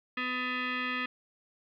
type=tone with frequency modulation; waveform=sine; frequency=252 Hz; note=B3; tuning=35 cents sharp; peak=-30 dBFS; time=0.17-1.06 s; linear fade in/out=5 ms; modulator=754 Hz; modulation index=3.5; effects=12-bit